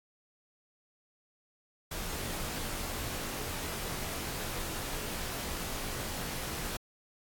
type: noise with comb filter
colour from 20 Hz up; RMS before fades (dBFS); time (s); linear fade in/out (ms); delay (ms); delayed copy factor
pink; -37; 1.91-6.77; 5; 20; -0.7
effects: AAC 64 kbps